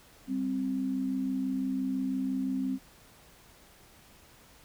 sine tone pair together, 196.7 / 262.6 Hz, G3 / C4, +6 / +6 cents, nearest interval perfect fourth, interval 500 cents, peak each -35 / -29 dBFS, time 0.27-2.79 s, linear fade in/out 50 ms, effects pink hiss -57 dBFS RMS until 4.64 s

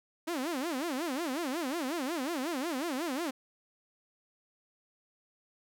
sawtooth tone with vibrato, 297.4 Hz, D4, 22 cents sharp, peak -28 dBFS, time 0.27-3.31 s, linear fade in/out 10 ms, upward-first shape sine, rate 5.5 Hz, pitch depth 290 cents each way, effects none

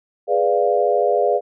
sine chord, G# diminished seventh, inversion none, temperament equal, 415.3 / 493.9 / 587.3 / 698.5 Hz, G#4 / B4 / D5 / F5, 0 / 0 / 0 / 0 cents, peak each -20 dBFS, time 0.27-1.41 s, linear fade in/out 50 ms, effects none

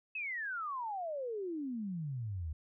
sine exponential sweep, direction down, 2630 to 73.42 Hz, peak -36 dBFS, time 0.15-2.53 s, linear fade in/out 5 ms, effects none

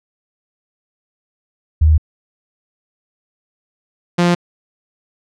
sine / sawtooth tone pair in turn, 77.78 / 174.61 Hz, D#2 / F3, 0 / 0 cents, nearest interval octave + major second, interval 1400 cents, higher second, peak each -7 dBFS, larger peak neither, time 1.81-1.98 / 4.18-4.35 s, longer neither, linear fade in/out 10 ms, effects low-pass 6000 Hz 12 dB/octave

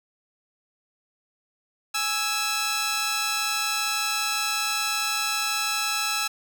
10% pulse tone pair together, 830.6 / 1318.5 Hz, G#5 / E6, 0 / 0 cents, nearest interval minor sixth, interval 800 cents, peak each -22 / -17 dBFS, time 1.94-6.28 s, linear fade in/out 10 ms, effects none

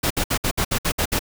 pink noise bursts, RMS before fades -21 dBFS, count 9, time 0.03-1.193 s, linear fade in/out 10 ms, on 75 ms, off 61 ms, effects none

